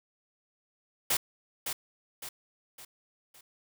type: noise with echo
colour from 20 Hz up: white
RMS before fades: -27 dBFS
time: 1.1-1.17 s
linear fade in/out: 5 ms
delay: 560 ms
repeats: 4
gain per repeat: -7 dB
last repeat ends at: 3.41 s
effects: none